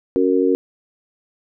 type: chord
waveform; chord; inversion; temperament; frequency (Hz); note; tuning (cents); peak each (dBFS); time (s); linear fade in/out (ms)
sine; F# major; second; just; 277.5 / 370 / 462.5; C#4 / F#4 / A#4; +2 / 0 / -14; -18; 0.16-0.55; 0
effects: none